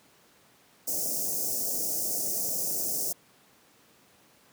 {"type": "band-stop noise", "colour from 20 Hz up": "white", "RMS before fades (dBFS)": -30, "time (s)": [0.87, 3.13], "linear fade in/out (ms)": 10, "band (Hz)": [710, 5300], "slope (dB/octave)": 48, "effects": ["pink hiss -60 dBFS RMS until 4.52 s", "high-pass 150 Hz 12 dB/octave"]}